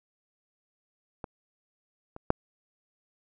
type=clicks; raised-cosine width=1 ms; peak=-22 / -27 / -7 dBFS; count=3; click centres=1.242 / 2.164 / 2.304 s; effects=none